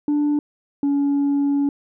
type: tone pair in turn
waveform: sine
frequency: 293.7 / 282.9 Hz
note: D4 / C#4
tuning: 0 / +35 cents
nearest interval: minor second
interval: 65 cents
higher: first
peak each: -14 dBFS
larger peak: neither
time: 0.08-0.39 / 0.83-1.69 s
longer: second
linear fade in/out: 2 ms
effects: tanh soft clip ceiling -15 dBFS